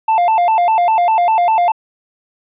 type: tone with vibrato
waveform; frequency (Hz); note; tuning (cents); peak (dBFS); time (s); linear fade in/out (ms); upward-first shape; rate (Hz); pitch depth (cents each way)
triangle; 788; G5; +9; -8; 0.08-1.72; 5; square; 5; 200
effects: resampled to 8000 Hz